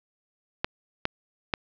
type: clicks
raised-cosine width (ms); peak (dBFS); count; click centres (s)
0.3; -8; 3; 0.645 / 1.054 / 1.538
effects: low-pass 5000 Hz 12 dB/octave